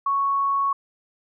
sine tone, 1108.7 Hz, C#6, in tune, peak -19 dBFS, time 0.06-0.73 s, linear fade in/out 5 ms, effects none

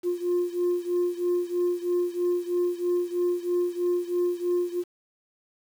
sine beating tone pair, 352.3 / 355.4 Hz, F4 / F4, +15 / +30 cents, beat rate 3.1 Hz, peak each -24 / -26 dBFS, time 0.03-4.84 s, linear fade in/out 50 ms, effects tanh soft clip ceiling -19 dBFS + 8-bit

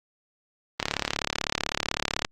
click train, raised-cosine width 0.2 ms, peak -6 dBFS, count 53, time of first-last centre 0.8-2.248 s, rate 35.9 Hz, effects Opus 24 kbps

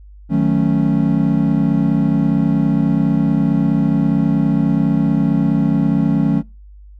triangle chord, D# half-diminished seventh, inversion none, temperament equal, 155.56 / 185 / 220 / 277.2 Hz, D#3 / F#3 / A3 / C#4, 0 / 0 / 0 / 0 cents, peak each -16 dBFS, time 0.29-6.43 s, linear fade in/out 50 ms, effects noise-tail reverb RT60 0.3 s tail -26 dB re dry + added 50 Hz sine -37 dBFS peak until 6.99 s

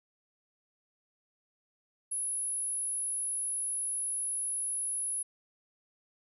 sine tone, 10548 Hz, E9, in tune, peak -31 dBFS, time 2.11-5.23 s, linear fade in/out 10 ms, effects none

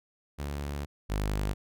sawtooth tone pair in turn, 71.7 / 50.85 Hz, D2 / G#1, -41 / -36 cents, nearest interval tritone, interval 595 cents, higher first, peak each -29 / -24 dBFS, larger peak second, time 0.38-0.86 / 1.09-1.54 s, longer first, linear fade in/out 20 ms, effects none

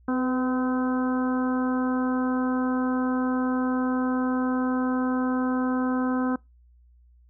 harmonic tone with a mistuned harmonic, 255.7 Hz, C4, 40 cents flat, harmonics 1 / 2 / 3 / 4 / 5 / 6, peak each -23 / -33 / -36 / -35 / -36 / -38 dBFS, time 0.08-6.36 s, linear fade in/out 5 ms, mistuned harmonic 2, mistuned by -25 cents, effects noise-tail reverb RT60 0.2 s tail -24 dB re dry + added 60 Hz sine -53 dBFS peak until 7.29 s

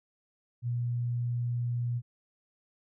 sine tone, 120.5 Hz, B2, 42 cents flat, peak -28 dBFS, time 0.62-2.02 s, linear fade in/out 50 ms, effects none

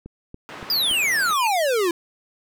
click train, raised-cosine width 3 ms, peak -24 dBFS, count 4, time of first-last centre 0.06-0.912 s, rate 3.52 Hz
white band-pass noise, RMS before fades -38 dBFS, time 0.49-1.33 s, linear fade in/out 0 ms, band 110 to 1900 Hz, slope 12 dB/octave
square exponential sweep, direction down, 5020 to 329.6 Hz, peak -19 dBFS, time 0.7-1.91 s, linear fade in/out 2 ms
sine tone with exponential growth, 2443 Hz, D#7, 32 cents flat, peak -21 dBFS, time 1.21-1.47 s, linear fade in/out 1 ms, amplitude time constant 56 ms
effects none

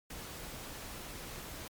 pink noise, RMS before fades -45 dBFS, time 0.1-1.68 s, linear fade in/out 5 ms, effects MP3 96 kbps

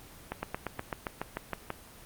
slowing click train, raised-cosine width 0.5 ms, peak -17 dBFS, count 11, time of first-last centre 0.32-1.704 s, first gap 110 ms, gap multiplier 1.05, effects pink hiss -51 dBFS RMS until 2.05 s + Opus 24 kbps

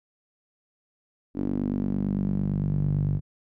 sawtooth tone with band-pass filter sweep, 48.88 Hz, G1, 4 cents flat, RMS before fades -26 dBFS, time 1.34-3.21 s, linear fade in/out 50 ms, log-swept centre 280 to 130 Hz, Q 3.8, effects none

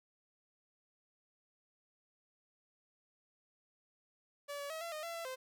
sawtooth tone with pitch steps, 574 / 569 / 639 / 676 / 615 / 675 / 670 / 518 Hz, D5 / C#5 / D#5 / E5 / D#5 / E5 / E5 / C5, -40 / +45 / +46 / +43 / -20 / +41 / +28 / -17 cents, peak -37 dBFS, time 4.48-5.36 s, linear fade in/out 20 ms, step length 110 ms, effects none

